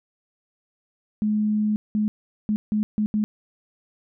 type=tone bursts at uneven times; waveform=sine; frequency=212.1 Hz; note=G#3; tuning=37 cents sharp; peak=-19 dBFS; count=6; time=1.22-1.76 / 1.95-2.08 / 2.49-2.56 / 2.72-2.83 / 2.98-3.06 / 3.14-3.24 s; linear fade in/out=0 ms; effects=none